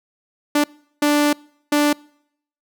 sawtooth tone bursts at uneven times, 293.7 Hz, D4, in tune, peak -10 dBFS, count 3, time 0.55-0.64 / 1.02-1.33 / 1.72-1.93 s, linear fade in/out 5 ms, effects noise-tail reverb RT60 0.7 s tail -26 dB re dry

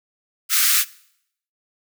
white high-pass noise, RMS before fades -17 dBFS, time 0.49-0.85 s, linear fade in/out 50 ms, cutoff 1200 Hz, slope 96 dB/octave, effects noise-tail reverb RT60 0.7 s tail -21 dB re dry

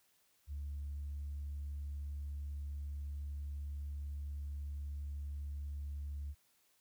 sine tone, 71.9 Hz, D2, 36 cents flat, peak -38 dBFS, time 0.47-6.35 s, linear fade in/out 50 ms, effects tanh soft clip ceiling -36 dBFS + white hiss -73 dBFS RMS until 6.8 s

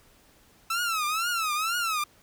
sawtooth tone with vibrato, 1312 Hz, E6, 9 cents flat, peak -22 dBFS, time 0.7-2.04 s, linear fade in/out 5 ms, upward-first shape triangle, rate 2.1 Hz, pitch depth 180 cents each way, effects pink hiss -59 dBFS RMS until 2.22 s

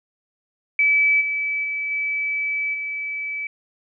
sine tone with level steps, 2300 Hz, D7, 37 cents flat, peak -14 / -21 / -23 / -21 / -25 dBFS, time 0.79-3.47 s, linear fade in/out 2 ms, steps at 1.2 / 1.63 / 1.9 / 2.73 s, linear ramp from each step 20 ms, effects none

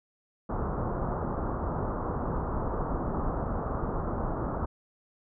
pink low-pass noise, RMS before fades -31 dBFS, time 0.49-4.66 s, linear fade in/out 10 ms, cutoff 1300 Hz, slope 48 dB/octave, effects none

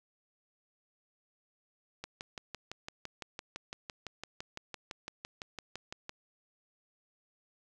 click train, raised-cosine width 0.2 ms, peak -23 dBFS, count 25, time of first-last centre 2.04-6.094 s, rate 5.92 Hz, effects none

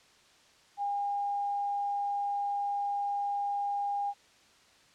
sine tone, 809 Hz, G#5, 46 cents flat, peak -29 dBFS, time 0.77-4.14 s, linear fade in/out 50 ms, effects white hiss -61 dBFS RMS until 4.94 s + low-pass 6000 Hz 12 dB/octave

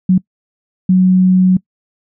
sine tone bursts at uneven times, 185 Hz, F#3, in tune, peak -6 dBFS, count 2, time 0.09-0.18 / 0.89-1.57 s, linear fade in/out 5 ms, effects noise-tail reverb RT60 0.1 s tail -23 dB re dry

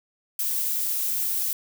violet noise, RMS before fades -26 dBFS, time 0.39-1.53 s, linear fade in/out 2 ms, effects none

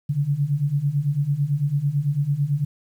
sine beating tone pair, 138 / 147 Hz, C#3 / D3, -7 / +2 cents, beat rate 9 Hz, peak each -24 / -21 dBFS, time 0.09-2.65 s, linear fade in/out 10 ms, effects 9-bit

